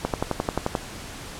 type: click train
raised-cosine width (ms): 1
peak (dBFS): -8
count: 9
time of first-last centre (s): 0.05-0.752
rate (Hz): 11.4
effects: pink hiss -38 dBFS RMS until 1.39 s + low-pass 10000 Hz 12 dB/octave